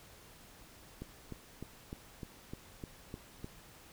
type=click train; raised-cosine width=3 ms; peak=-29 dBFS; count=9; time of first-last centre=1.02-3.444 s; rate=3.3 Hz; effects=pink hiss -57 dBFS RMS until 3.92 s